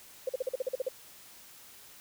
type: tone bursts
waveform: sine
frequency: 517 Hz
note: C5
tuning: 21 cents flat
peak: -27 dBFS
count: 10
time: 0.27-0.886 s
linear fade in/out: 5 ms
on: 22 ms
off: 44 ms
effects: white hiss -53 dBFS RMS until 2 s